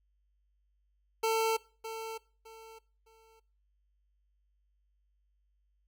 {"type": "tone with echo", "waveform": "25% pulse", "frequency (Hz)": 447.2, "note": "A4", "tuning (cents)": 28, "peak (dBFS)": -23, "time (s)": [1.23, 1.57], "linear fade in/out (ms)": 10, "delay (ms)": 610, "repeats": 3, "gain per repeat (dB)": -11, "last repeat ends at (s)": 3.4, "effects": ["noise-tail reverb RT60 0.4 s tail -21 dB re dry", "added 50 Hz sine -70 dBFS peak until 5.87 s"]}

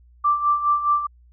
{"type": "tone with tremolo", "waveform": "sine", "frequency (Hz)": 1174.7, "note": "D6", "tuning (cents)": 0, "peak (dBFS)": -14, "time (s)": [0.24, 1.07], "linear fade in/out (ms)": 10, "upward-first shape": "sine", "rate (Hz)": 4.8, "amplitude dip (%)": 70, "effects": ["added 60 Hz sine -49 dBFS peak until 1.32 s"]}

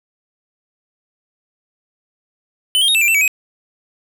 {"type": "tone with pitch steps", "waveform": "square", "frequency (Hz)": [3020, 3213, 3734, 2648, 2372, 2673, 2280, 2526], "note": ["F#7", "G7", "A#7", "E7", "D7", "E7", "C#7", "D#7"], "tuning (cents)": [35, 42, 2, 7, 17, 23, 48, 26], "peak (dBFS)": -12, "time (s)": [2.75, 3.278], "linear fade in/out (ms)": 0, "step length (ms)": 66, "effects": []}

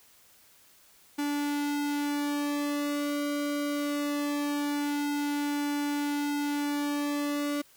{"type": "tone with flanger", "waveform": "sawtooth", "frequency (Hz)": 290, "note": "D4", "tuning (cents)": -22, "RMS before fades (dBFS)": -30, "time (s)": [1.18, 7.62], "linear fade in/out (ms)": 10, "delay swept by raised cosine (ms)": [1.6, 2.31], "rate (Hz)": 0.22, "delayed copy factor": -0.9, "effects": ["white hiss -59 dBFS RMS until 7.76 s"]}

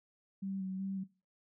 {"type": "tone with vibrato", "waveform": "sine", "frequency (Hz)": 191.3, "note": "G3", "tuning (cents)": -42, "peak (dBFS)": -36, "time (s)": [0.42, 1.04], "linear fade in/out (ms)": 10, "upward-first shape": "square", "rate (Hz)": 2.7, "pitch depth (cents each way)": 23, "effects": ["noise-tail reverb RT60 0.3 s tail -18 dB re dry"]}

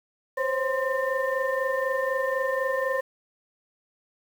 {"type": "tone cluster", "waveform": "sine", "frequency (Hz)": [517, 541, 1041, 1806], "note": ["C5", "C#5", "C6", "A6"], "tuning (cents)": [-21, -42, -9, 45], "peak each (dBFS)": [-28, -27, -31, -30], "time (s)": [0.37, 3.01], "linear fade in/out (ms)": 10, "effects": ["tanh soft clip ceiling -14 dBFS", "8-bit"]}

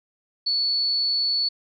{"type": "tone", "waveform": "sine", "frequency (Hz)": 4435, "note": "C#8", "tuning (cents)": 0, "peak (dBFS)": -20, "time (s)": [0.46, 1.49], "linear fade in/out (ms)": 10, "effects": []}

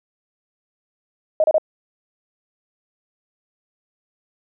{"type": "tone bursts", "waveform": "sine", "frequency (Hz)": 625, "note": "D#5", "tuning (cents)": 8, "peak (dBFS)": -12, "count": 3, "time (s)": [1.4, 1.582], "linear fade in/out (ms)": 2, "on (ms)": 40, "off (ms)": 31, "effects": []}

